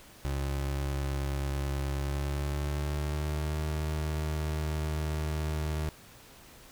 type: tone with pitch glide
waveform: 30% pulse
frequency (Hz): 69.3 to 76.89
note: C#2 to D#2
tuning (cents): 0 to -20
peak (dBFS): -27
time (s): 0.25-5.89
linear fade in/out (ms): 0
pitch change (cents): +180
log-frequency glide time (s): 1.9-3.64
effects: pink hiss -53 dBFS RMS until 6.71 s